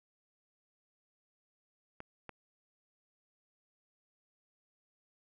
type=clicks; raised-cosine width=0.5 ms; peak=-29 dBFS; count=2; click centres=2.004 / 2.293 s; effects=none